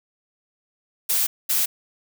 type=noise bursts at uneven times; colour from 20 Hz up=blue; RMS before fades=-21 dBFS; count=2; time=1.09-1.27 / 1.49-1.66 s; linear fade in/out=10 ms; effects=none